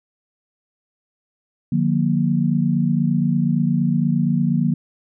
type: tone cluster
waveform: sine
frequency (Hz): 151.4 / 180 / 235.3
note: D#3 / F#3 / A#3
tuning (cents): -47 / -47 / +16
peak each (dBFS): -20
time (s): 1.72-4.74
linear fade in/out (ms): 5
effects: none